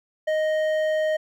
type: tone with hard clipping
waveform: sine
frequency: 622.3 Hz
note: D#5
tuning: in tune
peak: -22 dBFS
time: 0.27-1.17 s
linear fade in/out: 10 ms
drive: 8 dB
effects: none